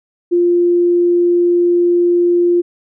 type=tone; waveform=sine; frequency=349.2 Hz; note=F4; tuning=in tune; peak=-9 dBFS; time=0.31-2.62 s; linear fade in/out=20 ms; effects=none